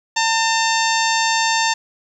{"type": "harmonic tone", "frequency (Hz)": 900, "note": "A5", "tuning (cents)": 39, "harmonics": [1, 2, 3, 4, 5, 6, 7, 8], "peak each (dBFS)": [-19, -22, -24, -25, -26, -27, -27, -28], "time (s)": [0.16, 1.74], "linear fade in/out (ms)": 10, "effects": ["8-bit"]}